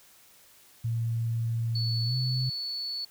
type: tone with pitch glide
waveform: sine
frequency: 115.1 to 127.71 Hz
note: A#2 to C3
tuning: -22 to -42 cents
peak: -26 dBFS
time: 0.84-2.5 s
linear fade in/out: 10 ms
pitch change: +180 cents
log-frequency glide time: 2.04-2.16 s
type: tone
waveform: sine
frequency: 4435 Hz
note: C#8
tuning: in tune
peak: -31 dBFS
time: 1.75-3.05 s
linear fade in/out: 5 ms
effects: white hiss -57 dBFS RMS until 3.1 s